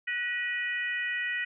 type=harmonic tone with a mistuned harmonic; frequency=493.9 Hz; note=B4; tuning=in tune; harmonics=3 / 4 / 5 / 6; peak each=-38 / -30 / -36 / -43 dBFS; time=0.07-1.45 s; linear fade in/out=10 ms; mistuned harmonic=4; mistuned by=-54 cents; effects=none